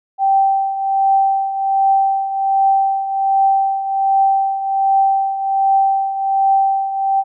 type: tone with tremolo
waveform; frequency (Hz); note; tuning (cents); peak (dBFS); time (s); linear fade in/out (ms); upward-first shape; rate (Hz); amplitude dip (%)
sine; 780; G5; -9; -9; 0.18-7.24; 50; triangle; 1.3; 70
effects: none